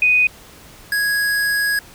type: tone pair in turn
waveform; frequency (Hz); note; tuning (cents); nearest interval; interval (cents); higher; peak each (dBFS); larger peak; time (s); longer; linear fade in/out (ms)
sine / square; 2489 / 1661.2; D#7 / G#6; 0 / 0; perfect fifth; 700; first; -11 / -17; first; 0.02-0.27 / 0.92-1.79; second; 2
effects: pink hiss -43 dBFS RMS until 1.94 s